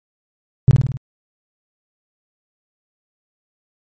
sine tone with echo, 130.81 Hz, C3, in tune, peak -3 dBFS, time 0.68-0.71 s, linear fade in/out 0 ms, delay 52 ms, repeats 5, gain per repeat -4 dB, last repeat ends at 0.97 s, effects tanh soft clip ceiling -2 dBFS + MP3 32 kbps

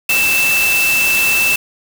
sine tone in noise, 2650 Hz, E7, 9 cents sharp, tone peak -12 dBFS, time 0.09-1.56 s, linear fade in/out 5 ms, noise white, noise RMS -19 dBFS, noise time 0.09-1.56 s, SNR +4 dB, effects none

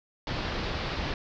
pink low-pass noise, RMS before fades -32 dBFS, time 0.27-1.14 s, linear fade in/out 2 ms, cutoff 5000 Hz, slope 48 dB/octave, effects none

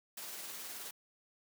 white noise with tremolo, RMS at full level -44 dBFS, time 0.17-0.91 s, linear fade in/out 5 ms, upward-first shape sine, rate 19 Hz, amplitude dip 25%, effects high-pass 200 Hz 12 dB/octave

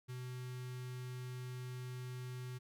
square tone with notch filter, 126 Hz, B2, 35 cents sharp, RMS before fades -45 dBFS, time 0.08-2.59 s, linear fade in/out 20 ms, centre 660 Hz, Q 1, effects none

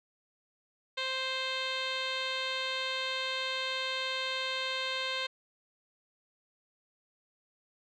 10% pulse tone with low-pass filter, 523.3 Hz, C5, in tune, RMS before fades -34 dBFS, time 0.97-5.27 s, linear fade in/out 10 ms, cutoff 4100 Hz, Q 4, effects none

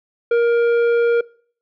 sine tone with tanh clipping, 470 Hz, A#4, 14 cents sharp, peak -14 dBFS, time 0.31-1.21 s, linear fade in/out 5 ms, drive 9 dB, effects noise-tail reverb RT60 0.5 s tail -23 dB re dry

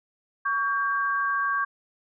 sine tone pair together, 1127 / 1593.8 Hz, C#6 / G6, +28 / +28 cents, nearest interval tritone, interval 600 cents, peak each -25 / -26 dBFS, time 0.45-1.65 s, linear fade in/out 10 ms, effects none

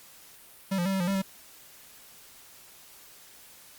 square tone with pitch steps, 193.4 / 174.6 / 193.8 / 191.9 / 175.3 / 196.1 / 192.4 Hz, G3 / F3 / G3 / G3 / F3 / G3 / G3, -23 / 0 / -20 / -37 / +7 / +1 / -32 cents, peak -26 dBFS, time 0.71-1.221 s, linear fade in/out 10 ms, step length 73 ms, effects white hiss -52 dBFS RMS until 3.78 s + Opus 48 kbps

